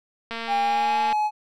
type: click train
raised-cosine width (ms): 0.3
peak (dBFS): -16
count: 188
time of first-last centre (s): 0.31-1.127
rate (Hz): 229
type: tone with pitch glide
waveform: triangle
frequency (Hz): 806 to 847.5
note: G5 to G#5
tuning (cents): +48 to +35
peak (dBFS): -18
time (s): 0.47-1.31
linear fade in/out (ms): 50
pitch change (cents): +87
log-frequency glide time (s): 0.61-1
effects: none